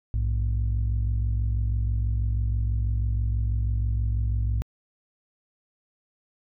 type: tone pair together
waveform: sine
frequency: 59.34 / 105.5 Hz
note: A#1 / G#2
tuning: +31 / +28 cents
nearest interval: minor seventh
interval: 997 cents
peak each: -22 / -25 dBFS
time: 0.14-4.62 s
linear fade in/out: 0 ms
effects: tanh soft clip ceiling -18 dBFS